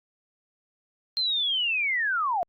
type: linear sweep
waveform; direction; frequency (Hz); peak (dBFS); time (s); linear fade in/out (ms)
sine; down; 4186 to 659.3; -23; 1.17-2.43; 0
effects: Opus 48 kbps